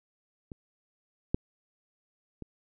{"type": "clicks", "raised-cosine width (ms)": 3, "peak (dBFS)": [-28, -12, -27], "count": 3, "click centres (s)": [0.518, 1.345, 2.423], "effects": []}